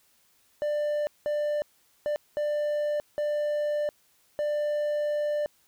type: tone bursts at uneven times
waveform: triangle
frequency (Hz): 593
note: D5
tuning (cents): +17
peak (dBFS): -23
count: 6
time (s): 0.62-1.07 / 1.26-1.62 / 2.06-2.16 / 2.37-3 / 3.18-3.89 / 4.39-5.46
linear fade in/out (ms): 0
effects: white hiss -65 dBFS RMS until 5.67 s